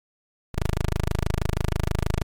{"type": "tone", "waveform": "10% pulse", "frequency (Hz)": 26.26, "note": "G#0", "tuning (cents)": 20, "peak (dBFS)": -14, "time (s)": [0.54, 2.23], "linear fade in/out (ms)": 10, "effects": ["MP3 96 kbps"]}